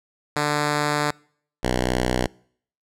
5% pulse tone pair in turn, 148 / 62.23 Hz, D3 / B1, +14 / +14 cents, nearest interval octave + minor third, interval 1500 cents, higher first, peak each -9 dBFS, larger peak neither, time 0.36-1.11 / 1.63-2.27 s, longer first, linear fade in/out 5 ms, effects noise-tail reverb RT60 0.6 s tail -26 dB re dry + low-pass 10000 Hz 12 dB/octave

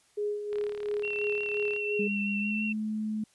sine tone with tremolo, 415.3 Hz, G#4, in tune, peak -27 dBFS, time 0.17-2.08 s, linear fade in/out 10 ms, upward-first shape sine, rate 2.9 Hz, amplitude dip 55%
click train, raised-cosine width 0.3 ms, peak -29 dBFS, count 46, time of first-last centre 0.53-1.763 s, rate 36.5 Hz
sine tone with vibrato, 2712 Hz, E7, 49 cents sharp, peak -31 dBFS, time 1.03-2.73 s, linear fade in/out 10 ms, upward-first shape sine, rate 5.7 Hz, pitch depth 20 cents each way
sine tone with pitch glide, 203.3 to 215.4 Hz, G#3 to A3, -37 to -37 cents, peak -29 dBFS, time 1.99-3.24 s, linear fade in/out 5 ms, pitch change +100 cents, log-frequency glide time 2.36-2.6 s
effects white hiss -65 dBFS RMS until 3.34 s + resampled to 24000 Hz

